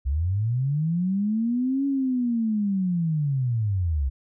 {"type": "linear two-way sweep", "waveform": "sine", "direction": "up then down", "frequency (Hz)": [62.9, 280, 62.9], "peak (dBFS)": -21, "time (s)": [0.05, 4.1], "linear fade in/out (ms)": 20, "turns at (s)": 1.86, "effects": []}